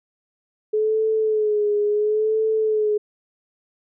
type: tone with vibrato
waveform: sine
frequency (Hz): 426.7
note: G#4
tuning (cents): +47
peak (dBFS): -17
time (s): 0.73-2.98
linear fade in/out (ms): 10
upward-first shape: sine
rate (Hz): 0.72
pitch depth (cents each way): 50
effects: none